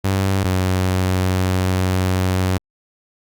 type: tone pair in turn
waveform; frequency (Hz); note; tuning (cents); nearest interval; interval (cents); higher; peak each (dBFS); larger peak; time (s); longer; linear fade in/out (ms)
sawtooth; 96.5 / 92.84; G2 / F#2; -27 / +6; minor second; 67; first; -12; neither; 0.04-0.44 / 0.44-2.58; second; 10
effects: Opus 48 kbps